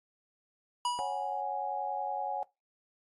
square tone with exponential decay, 973 Hz, B5, 26 cents flat, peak -28 dBFS, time 0.85-1.41 s, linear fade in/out 2 ms, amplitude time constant 120 ms
sine chord, C# suspended fourth, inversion none, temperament equal, 554.4 / 740 / 830.6 Hz, C#5 / F#5 / G#5, 0 / 0 / 0 cents, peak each -40 / -36 / -34 dBFS, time 0.99-2.43 s, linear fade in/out 0 ms
effects noise-tail reverb RT60 0.2 s tail -20 dB re dry + AAC 32 kbps

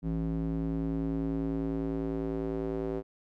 square tone with band-pass filter sweep, 55 Hz, A1, in tune, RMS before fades -32 dBFS, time 0.02-3.03 s, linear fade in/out 50 ms, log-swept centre 210 to 400 Hz, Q 2.5, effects none

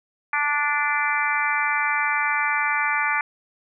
harmonic tone, 292.6 Hz, D4, 6 cents flat, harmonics 3 / 4 / 5 / 6 / 7 / 8, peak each -27 / -27 / -27 / -27 / -27 / -27 dBFS, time 0.33-3.21 s, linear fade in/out 2 ms, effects none

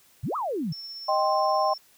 sine exponential two-way sweep, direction up then down, 94 to 1318.5 to 138.5 Hz, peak -26 dBFS, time 0.23-0.73 s, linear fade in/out 10 ms, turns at 0.36 s
sine tone with tremolo, 5400 Hz, E8, 41 cents sharp, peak -35 dBFS, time 0.72-1.78 s, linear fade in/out 5 ms, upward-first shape sine, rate 17 Hz, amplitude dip 25%
sine chord, C minor, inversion first, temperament equal, 622.3 / 784 / 1046.5 Hz, Eb5 / G5 / C6, 0 / 0 / 0 cents, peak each -25 dBFS, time 1.08-1.74 s, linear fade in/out 10 ms
effects white hiss -59 dBFS RMS until 1.97 s

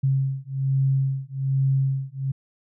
sine beating tone pair, 134.4 / 135.6 Hz, C3 / C#3, +47 / -38 cents, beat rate 1.2 Hz, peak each -23 dBFS, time 0.03-2.32 s, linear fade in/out 10 ms, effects none

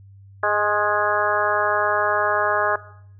harmonic tone with a mistuned harmonic, 207.7 Hz, G#3, in tune, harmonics 2 / 3 / 4 / 5 / 6 / 7 / 8, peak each -28 / -23 / -26 / -25 / -25 / -27 / -24 dBFS, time 0.43-2.76 s, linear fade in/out 5 ms, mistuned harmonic 5, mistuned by +31 cents, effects noise-tail reverb RT60 0.7 s tail -18 dB re dry + added 98 Hz sine -43 dBFS peak until 3.19 s

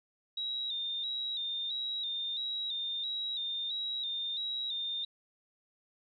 sine tone with vibrato, 3739 Hz, A#7, 4 cents sharp, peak -33 dBFS, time 0.37-5.05 s, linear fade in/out 5 ms, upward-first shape square, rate 1.5 Hz, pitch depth 54 cents each way, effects none

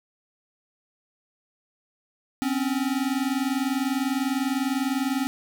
square tone pair together, 257.2 / 277.2 Hz, C4 / C#4, -30 / 0 cents, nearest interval minor second, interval 130 cents, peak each -27 dBFS, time 2.42-5.27 s, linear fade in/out 0 ms, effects none

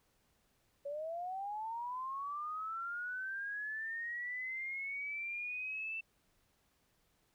sine linear sweep, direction up, 556 to 2671 Hz, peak -38 dBFS, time 0.85-6.01 s, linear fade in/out 10 ms, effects pink hiss -75 dBFS RMS until 7.34 s

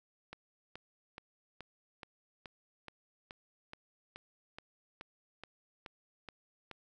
click train, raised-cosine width 0.3 ms, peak -29 dBFS, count 16, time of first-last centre 0.33-6.713 s, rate 2.35 Hz, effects none

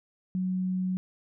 sine tone, 185 Hz, F#3, in tune, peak -26 dBFS, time 0.35-0.97 s, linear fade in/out 0 ms, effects none

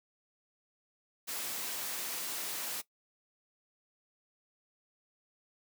white noise, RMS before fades -38 dBFS, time 1.27-2.82 s, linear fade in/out 20 ms, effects noise-tail reverb RT60 0.1 s tail -18 dB re dry + high-pass 200 Hz 12 dB/octave

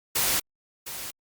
white noise with echo, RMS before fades -24 dBFS, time 0.15-0.4 s, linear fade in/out 10 ms, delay 710 ms, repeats 1, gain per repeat -12 dB, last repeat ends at 1.11 s, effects Opus 48 kbps

